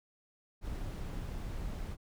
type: noise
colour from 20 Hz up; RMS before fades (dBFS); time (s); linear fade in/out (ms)
brown; -39; 0.61-1.97; 50
effects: none